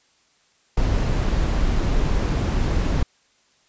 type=noise; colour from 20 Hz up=brown; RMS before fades=-20 dBFS; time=0.77-3.03 s; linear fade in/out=5 ms; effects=white hiss -61 dBFS RMS until 3.68 s + resampled to 16000 Hz